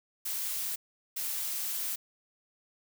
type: noise bursts at uneven times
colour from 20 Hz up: blue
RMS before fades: -34 dBFS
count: 2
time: 0.25-0.76 / 1.16-1.96 s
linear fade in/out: 10 ms
effects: none